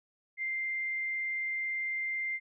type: tone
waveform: sine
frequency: 2094 Hz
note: C7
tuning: 1 cent sharp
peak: -31 dBFS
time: 0.37-2.4 s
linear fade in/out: 50 ms
effects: none